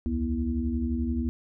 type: tone cluster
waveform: sine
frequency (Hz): 68.3 / 79.8 / 241 / 327.2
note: C#2 / D#2 / B3 / E4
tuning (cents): -25 / +44 / -42 / -13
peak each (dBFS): -30 / -33 / -28 / -36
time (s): 0.06-1.29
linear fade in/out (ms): 0
effects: none